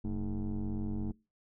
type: tone with frequency modulation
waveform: sine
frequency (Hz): 118.9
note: A#2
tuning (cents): +35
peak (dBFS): -29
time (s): 0.04-1.12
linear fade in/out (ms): 10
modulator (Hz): 97.4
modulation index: 1.8
effects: noise-tail reverb RT60 0.3 s tail -26 dB re dry + tanh soft clip ceiling -31 dBFS